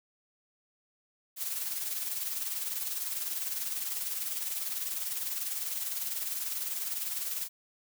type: noise with tremolo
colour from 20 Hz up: blue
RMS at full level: -32 dBFS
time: 1.36-7.49 s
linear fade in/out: 50 ms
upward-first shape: triangle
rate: 20 Hz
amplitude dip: 60%
effects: none